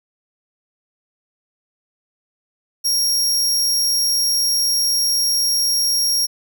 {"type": "tone", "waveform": "sawtooth", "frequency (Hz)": 5588, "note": "F8", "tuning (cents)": 0, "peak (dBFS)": -13, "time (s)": [2.84, 6.27], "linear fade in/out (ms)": 20, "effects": []}